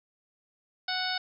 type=harmonic tone; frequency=740 Hz; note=F#5; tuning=in tune; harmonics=1 / 2 / 3 / 4 / 5 / 6 / 7; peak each=-35 / -34 / -39 / -40 / -35 / -36 / -38 dBFS; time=0.88-1.18 s; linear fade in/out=5 ms; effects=none